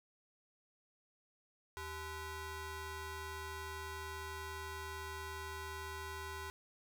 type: ring-modulated tone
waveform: 20% pulse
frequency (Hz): 468.8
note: A#4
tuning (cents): +10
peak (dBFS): -35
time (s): 1.77-6.5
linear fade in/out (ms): 0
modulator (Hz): 547
effects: none